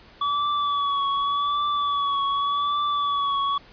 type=tone with vibrato; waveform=square; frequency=1141 Hz; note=C#6; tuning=50 cents sharp; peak=-22 dBFS; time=0.21-3.58 s; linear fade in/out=5 ms; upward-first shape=triangle; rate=0.86 Hz; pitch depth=45 cents each way; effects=pink hiss -50 dBFS RMS until 3.72 s + resampled to 11025 Hz